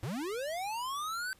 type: linear sweep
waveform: square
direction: up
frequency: 98 to 1554 Hz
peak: -35 dBFS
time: 0.03-1.33 s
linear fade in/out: 0 ms
effects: pink hiss -63 dBFS RMS until 1.39 s + resampled to 32000 Hz